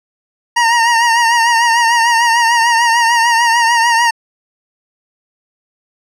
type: tone with vibrato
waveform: 25% pulse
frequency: 932.3 Hz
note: A#5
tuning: in tune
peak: -5 dBFS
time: 0.56-4.11 s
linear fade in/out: 10 ms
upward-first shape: triangle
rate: 6.7 Hz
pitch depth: 62 cents each way
effects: low-pass 8000 Hz 12 dB/octave